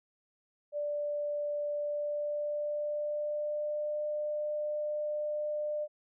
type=tone with pitch glide; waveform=sine; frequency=587.3 to 599.3 Hz; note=D5 to D5; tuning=0 to +35 cents; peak=-31 dBFS; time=0.72-5.88 s; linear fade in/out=50 ms; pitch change=+35 cents; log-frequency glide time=1.73-4.02 s; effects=none